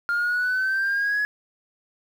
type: exponential sweep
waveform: sine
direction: up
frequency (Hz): 1400 to 1693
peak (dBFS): -19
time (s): 0.09-1.25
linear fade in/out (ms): 0
effects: tanh soft clip ceiling -18 dBFS + 8-bit